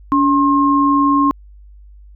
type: tone pair together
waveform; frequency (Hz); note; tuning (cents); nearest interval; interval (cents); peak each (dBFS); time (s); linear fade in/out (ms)
sine; 284.8 / 1068.5; C#4 / C6; +47 / +36; octave + major seventh; 2289; -13; 0.12-1.31; 0
effects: added 50 Hz sine -38 dBFS peak until 2.15 s